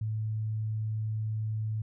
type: tone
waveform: sine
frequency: 108.9 Hz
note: A2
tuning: 17 cents flat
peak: -29 dBFS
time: 0.01-1.82 s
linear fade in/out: 5 ms
effects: none